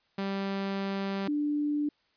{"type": "tone pair in turn", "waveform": ["sawtooth", "sine"], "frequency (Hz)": [196, 294.6], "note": ["G3", "D4"], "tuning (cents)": [0, 6], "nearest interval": "perfect fifth", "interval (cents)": 706, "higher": "second", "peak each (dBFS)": -26, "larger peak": "neither", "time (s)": [[0.18, 1.28], [1.28, 1.89]], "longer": "first", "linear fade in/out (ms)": 5, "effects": ["white hiss -70 dBFS RMS until 2.16 s", "resampled to 11025 Hz"]}